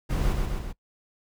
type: noise with echo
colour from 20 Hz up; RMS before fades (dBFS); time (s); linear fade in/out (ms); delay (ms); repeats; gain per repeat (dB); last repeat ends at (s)
brown; -25; 0.09-0.34; 20; 130; 3; -3; 0.73
effects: noise-tail reverb RT60 0.1 s tail -22 dB re dry